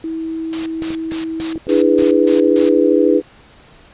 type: tone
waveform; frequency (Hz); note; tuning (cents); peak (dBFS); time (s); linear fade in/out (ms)
sine; 323.9; E4; -30; -20; 0.04-1.58; 2
type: noise bursts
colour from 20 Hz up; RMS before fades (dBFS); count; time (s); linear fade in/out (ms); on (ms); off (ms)
white; -27; 8; 0.53-2.69; 0; 130; 160
type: clicks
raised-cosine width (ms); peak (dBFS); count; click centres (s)
2; -16; 8; 0.822 / 0.905 / 1.12 / 1.401 / 1.558 / 1.669 / 1.991 / 2.023
type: chord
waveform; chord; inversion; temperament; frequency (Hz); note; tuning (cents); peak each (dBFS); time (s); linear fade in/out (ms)
sine; E dominant seventh; third; just; 296.7 / 329.6 / 412 / 494.4; D4 / E4 / G#4 / B4; +18 / 0 / -14 / +2; -15; 1.67-3.22; 50
effects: pink hiss -45 dBFS RMS until 3.93 s + resampled to 8000 Hz